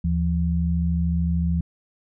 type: tone pair together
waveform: sine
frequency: 76.88 / 170.4 Hz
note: D#2 / F3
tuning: -20 / -42 cents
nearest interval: octave + major second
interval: 1378 cents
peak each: -22 dBFS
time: 0.04-1.61 s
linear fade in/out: 5 ms
effects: none